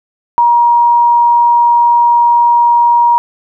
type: tone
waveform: sine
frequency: 949 Hz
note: A#5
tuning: 31 cents sharp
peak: -5 dBFS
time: 0.38-3.18 s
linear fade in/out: 0 ms
effects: none